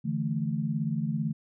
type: chord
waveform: sine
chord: D suspended second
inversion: none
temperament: equal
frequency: 146.83 / 164.81 / 220 Hz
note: D3 / E3 / A3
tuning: 0 / 0 / 0 cents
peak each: -31 dBFS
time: 0.04-1.33 s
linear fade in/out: 20 ms
effects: none